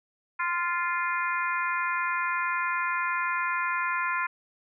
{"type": "harmonic tone with a mistuned harmonic", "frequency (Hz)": 349.2, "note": "F4", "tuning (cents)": 0, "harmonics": [3, 4, 5, 6, 7], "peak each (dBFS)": [-29, -31, -33, -35, -36], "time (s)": [0.39, 4.27], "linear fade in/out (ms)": 10, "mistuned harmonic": 3, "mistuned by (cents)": -18, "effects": []}